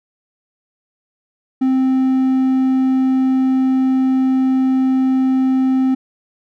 triangle tone, 261.6 Hz, C4, in tune, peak -10 dBFS, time 1.61-5.95 s, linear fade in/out 10 ms, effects none

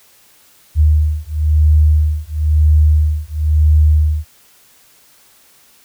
sine beating tone pair, 76 / 76.99 Hz, D#2 / D#2, -40 / -18 cents, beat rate 0.99 Hz, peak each -12 dBFS, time 0.75-4.25 s, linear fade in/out 50 ms, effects white hiss -49 dBFS RMS until 5.84 s

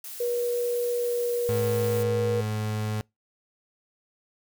blue noise, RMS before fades -39 dBFS, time 0.04-2.03 s, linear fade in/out 2 ms
sine tone with pitch glide, 481.8 to 477.6 Hz, B4 to A#4, -43 to +42 cents, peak -24 dBFS, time 0.2-2.41 s, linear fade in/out 5 ms, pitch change -15 cents, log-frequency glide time 0.95-1.8 s
35% pulse tone, 107.3 Hz, A2, 43 cents flat, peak -25 dBFS, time 1.49-3.01 s, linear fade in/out 0 ms
effects noise-tail reverb RT60 0.2 s tail -26 dB re dry

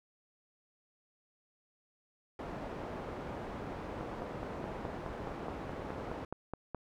white low-pass noise, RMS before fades -42 dBFS, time 2.39-6.25 s, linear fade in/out 2 ms, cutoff 720 Hz, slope 12 dB/octave
click train, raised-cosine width 1 ms, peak -24 dBFS, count 14, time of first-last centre 4.01-6.747 s, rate 4.75 Hz
effects none

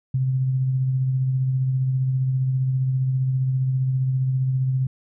sine tone with tremolo, 130.81 Hz, C3, in tune, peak -17 dBFS, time 0.14-4.87 s, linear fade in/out 5 ms, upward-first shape triangle, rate 15 Hz, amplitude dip 35%, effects none

